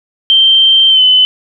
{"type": "tone with pitch glide", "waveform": "sine", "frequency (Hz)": [3136, 3027], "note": ["G7", "F#7"], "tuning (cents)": [0, 39], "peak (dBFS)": -4, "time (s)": [0.3, 1.25], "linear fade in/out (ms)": 0, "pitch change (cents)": -61, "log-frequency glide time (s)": [0.89, 1.02], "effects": []}